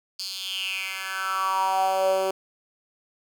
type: tone with high-pass filter sweep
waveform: 10% pulse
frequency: 190.6 Hz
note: G3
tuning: 48 cents flat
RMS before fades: -26 dBFS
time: 0.19-2.31 s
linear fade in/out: 5 ms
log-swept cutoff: 4600 to 440 Hz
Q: 5.9
effects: none